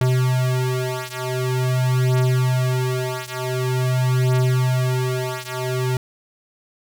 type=beating tone pair; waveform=square; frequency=127.3 / 127.76 Hz; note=C3 / C3; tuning=-47 / -41 cents; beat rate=0.46 Hz; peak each=-21 / -22 dBFS; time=0.01-5.97 s; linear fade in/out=2 ms; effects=none